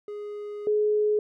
triangle / sine tone pair in turn, 415.2 / 422 Hz, G#4 / G#4, 0 / +28 cents, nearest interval unison, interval 28 cents, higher second, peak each -31 / -20 dBFS, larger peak second, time 0.08-0.67 / 0.67-1.19 s, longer first, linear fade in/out 2 ms, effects none

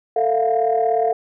sine tone cluster, 446.6 / 672 / 709 Hz, A4 / E5 / F5, +26 / +33 / +26 cents, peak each -19 / -21 / -18 dBFS, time 0.16-1.13 s, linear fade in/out 5 ms, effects tanh soft clip ceiling -8 dBFS

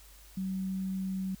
sine tone, 189.8 Hz, F#3, 44 cents sharp, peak -31 dBFS, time 0.37-1.35 s, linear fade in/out 5 ms, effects added 50 Hz sine -54 dBFS peak until 1.4 s + white hiss -57 dBFS RMS until 1.4 s

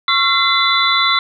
sine tone cluster, 1096 / 1361 / 2054 / 3508 / 3966 Hz, C#6 / F6 / C7 / A7 / B7, -20 / -45 / -33 / -6 / +7 cents, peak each -18 dBFS, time 0.08-1.19 s, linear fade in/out 2 ms, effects none

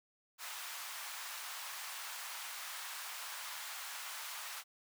pink high-pass noise, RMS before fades -45 dBFS, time 0.38-4.64 s, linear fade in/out 50 ms, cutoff 900 Hz, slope 24 dB/octave, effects none

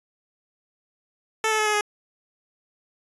10% pulse tone with pitch steps, 440 / 434.2 / 428.5 / 422.8 / 417.2 Hz, A4 / A4 / A4 / G#4 / G#4, 0 / -23 / -46 / +31 / +8 cents, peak -12 dBFS, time 1.44-1.81 s, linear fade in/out 2 ms, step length 74 ms, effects resampled to 24000 Hz

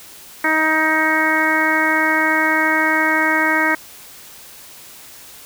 harmonic tone, 314.4 Hz, D#4, 18 cents sharp, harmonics 1 / 2 / 3 / 4 / 5 / 6 / 7, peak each -22 / -25 / -22 / -24 / -20 / -19 / -22 dBFS, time 0.44-3.75 s, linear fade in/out 5 ms, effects white hiss -40 dBFS RMS until 5.45 s

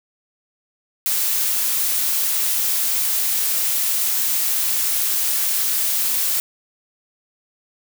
blue noise, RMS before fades -20 dBFS, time 1.06-6.4 s, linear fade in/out 0 ms, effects none

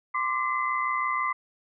sine tone cluster, 1044 / 1170 / 2039 Hz, C6 / D6 / C7, -4 / -7 / -45 cents, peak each -29 / -28 / -30 dBFS, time 0.14-1.33 s, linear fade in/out 10 ms, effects none

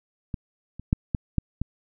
clicks, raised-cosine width 5 ms, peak -17 / -25 / -7 / -11 / -9 / -14 dBFS, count 6, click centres 0.342 / 0.796 / 0.929 / 1.148 / 1.383 / 1.616 s, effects none

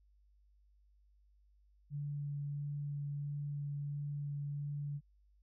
sine tone with vibrato, 144.2 Hz, D3, 31 cents flat, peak -37 dBFS, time 1.9-5.01 s, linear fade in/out 50 ms, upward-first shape sine, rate 1.5 Hz, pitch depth 8 cents each way, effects added 50 Hz sine -65 dBFS peak until 5.42 s

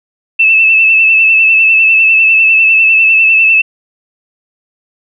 sine tone with vibrato, 2637 Hz, E7, in tune, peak -4 dBFS, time 0.39-3.62 s, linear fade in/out 10 ms, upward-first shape sine, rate 10 Hz, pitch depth 37 cents each way, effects none

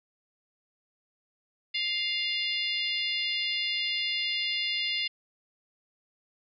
harmonic tone, 701 Hz, F5, 6 cents sharp, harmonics 3 / 4 / 5 / 6 / 7, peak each -33 / -32 / -34 / -36 / -36 dBFS, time 1.74-5.08 s, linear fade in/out 10 ms, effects none

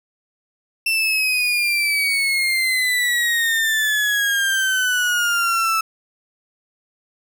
35% pulse exponential sweep, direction down, 2686 to 1310 Hz, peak -15 dBFS, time 0.86-5.81 s, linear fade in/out 5 ms, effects none

